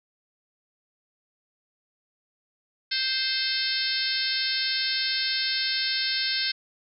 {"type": "harmonic tone with a mistuned harmonic", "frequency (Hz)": 523.3, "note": "C5", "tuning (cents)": 0, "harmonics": [3, 4, 5, 6, 7, 8, 9, 10], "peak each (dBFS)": [-33, -34, -36, -35, -32, -31, -31, -31], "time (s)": [2.91, 6.52], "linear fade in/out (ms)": 10, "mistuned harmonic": 9, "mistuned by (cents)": -67, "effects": []}